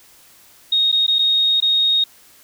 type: tone with dropouts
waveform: sine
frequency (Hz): 3731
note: A#7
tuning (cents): +1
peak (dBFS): -13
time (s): 0.72-2.04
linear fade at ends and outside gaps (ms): 5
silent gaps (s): 0.917-0.925 / 1.066-1.079 / 1.186-1.19 / 1.603-1.623
effects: white hiss -49 dBFS RMS until 2.43 s